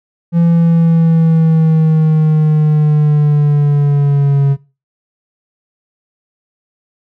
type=linear sweep; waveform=triangle; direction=down; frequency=169.8 to 138.59 Hz; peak=-5 dBFS; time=0.32-4.57 s; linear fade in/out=50 ms; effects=noise-tail reverb RT60 0.3 s tail -20 dB re dry